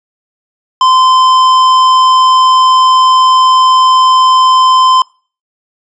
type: tone with hard clipping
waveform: triangle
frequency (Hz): 1032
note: C6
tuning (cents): -24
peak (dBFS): -6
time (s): 0.81-5.02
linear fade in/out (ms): 2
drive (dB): 14
effects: noise-tail reverb RT60 0.4 s tail -25 dB re dry + resampled to 22050 Hz